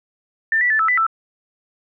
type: tone with pitch steps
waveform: sine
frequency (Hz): 1787 / 1959 / 1752 / 1312 / 1989 / 1326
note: A6 / B6 / A6 / E6 / B6 / E6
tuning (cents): +26 / -15 / -8 / -9 / +12 / +10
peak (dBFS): -14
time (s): 0.52-1.066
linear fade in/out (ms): 2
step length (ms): 91
effects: none